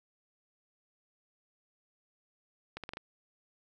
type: accelerating click train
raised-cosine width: 0.3 ms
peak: -24 dBFS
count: 5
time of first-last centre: 2.77-2.971 s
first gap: 67 ms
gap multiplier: 0.81
effects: none